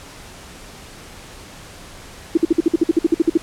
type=tone bursts; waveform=sine; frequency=329.8 Hz; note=E4; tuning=1 cent sharp; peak=-9 dBFS; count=14; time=2.35-3.375 s; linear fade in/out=5 ms; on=24 ms; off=53 ms; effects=pink hiss -39 dBFS RMS until 3.42 s + low-pass 10000 Hz 12 dB/octave